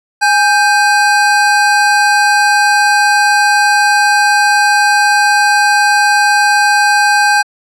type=tone pair together; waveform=square; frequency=827.7 / 1568 Hz; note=G#5 / G6; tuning=-6 / 0 cents; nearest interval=major seventh; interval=1106 cents; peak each=-11 dBFS; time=0.21-7.43 s; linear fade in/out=20 ms; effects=low-pass 9000 Hz 12 dB/octave